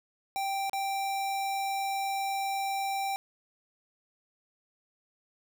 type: tone with dropouts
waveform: square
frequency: 784 Hz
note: G5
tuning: in tune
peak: -30 dBFS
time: 0.36-3.16 s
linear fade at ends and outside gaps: 0 ms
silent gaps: 0.696-0.732 s
effects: none